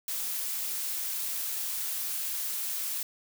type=noise; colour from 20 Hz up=blue; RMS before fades=-33 dBFS; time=0.08-3.03 s; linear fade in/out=2 ms; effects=none